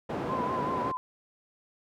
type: band-pass noise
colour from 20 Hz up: white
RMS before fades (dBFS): -33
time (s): 0.09-0.92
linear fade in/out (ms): 10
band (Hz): 120 to 630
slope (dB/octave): 12
type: tone with vibrato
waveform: sine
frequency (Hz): 1017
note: C6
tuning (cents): -50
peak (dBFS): -30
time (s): 0.29-0.97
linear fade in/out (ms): 0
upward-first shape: triangle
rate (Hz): 5.3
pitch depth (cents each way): 73
effects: none